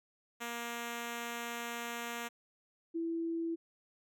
5% pulse / sine tone pair in turn, 235.8 / 331.7 Hz, A#3 / E4, +20 / +11 cents, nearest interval tritone, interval 591 cents, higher second, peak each -27 / -33 dBFS, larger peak first, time 0.4-2.29 / 2.94-3.56 s, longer first, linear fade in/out 20 ms, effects none

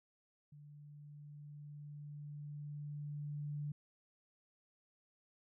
sine tone with level ramp, 146.83 Hz, D3, in tune, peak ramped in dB -54 to -38 dBFS, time 0.52-3.72 s, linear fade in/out 5 ms, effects none

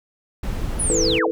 brown noise, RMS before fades -25 dBFS, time 0.43-1.19 s, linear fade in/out 5 ms
sine linear sweep, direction down, 10548 to 197.3 Hz, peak -20 dBFS, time 0.79-1.28 s, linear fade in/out 10 ms
sine chord, E suspended fourth, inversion none, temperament just, 329.6 / 439.5 / 494.4 Hz, E4 / A4 / B4, 0 / -2 / +2 cents, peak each -23 dBFS, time 0.9-1.31 s, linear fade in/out 0 ms
effects none

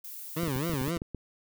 violet noise, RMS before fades -42 dBFS, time 0.04-0.91 s, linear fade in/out 5 ms
20% pulse tone with vibrato, 148.5 Hz, D3, 20 cents sharp, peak -24 dBFS, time 0.36-0.98 s, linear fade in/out 10 ms, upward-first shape sine, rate 3.9 Hz, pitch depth 260 cents each way
clicks, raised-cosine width 3 ms, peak -23 dBFS, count 10, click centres 0.433 / 0.48 / 0.562 / 0.696 / 0.736 / 0.814 / 0.88 / 0.97 / 1.019 / 1.147 s
effects none

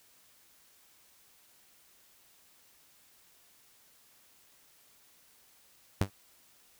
sawtooth tone with exponential decay, 98 Hz, G2, in tune, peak -18 dBFS, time 6.01-6.1 s, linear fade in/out 0 ms, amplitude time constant 19 ms, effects white hiss -63 dBFS RMS until 6.79 s

